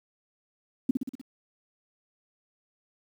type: tone with echo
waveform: sine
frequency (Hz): 258.5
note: C4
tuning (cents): -21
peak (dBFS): -18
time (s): 0.89-0.91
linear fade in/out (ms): 5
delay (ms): 61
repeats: 5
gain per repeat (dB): -4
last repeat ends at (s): 1.215
effects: 9-bit